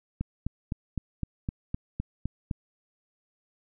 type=click train; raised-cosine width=5 ms; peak=-17 dBFS; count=10; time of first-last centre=0.21-2.512 s; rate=3.91 Hz; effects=none